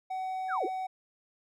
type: tone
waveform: triangle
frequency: 752 Hz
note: F#5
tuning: 28 cents sharp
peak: -30 dBFS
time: 0.1-0.87 s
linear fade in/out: 10 ms
type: linear two-way sweep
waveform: sine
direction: down then up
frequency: 1748 to 322.3 to 685 Hz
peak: -29 dBFS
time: 0.48-0.7 s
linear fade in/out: 50 ms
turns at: 0.65 s
effects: none